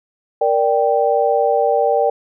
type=chord; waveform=sine; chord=G minor; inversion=first; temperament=equal; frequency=466.2 / 587.3 / 784 Hz; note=Bb4 / D5 / G5; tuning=0 / 0 / 0 cents; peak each=-17 dBFS; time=0.41-2.1 s; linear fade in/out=5 ms; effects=none